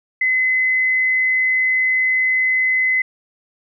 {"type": "tone", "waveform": "sine", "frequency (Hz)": 2035, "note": "C7", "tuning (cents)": -49, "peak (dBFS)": -14, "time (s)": [0.21, 3.02], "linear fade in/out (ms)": 5, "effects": []}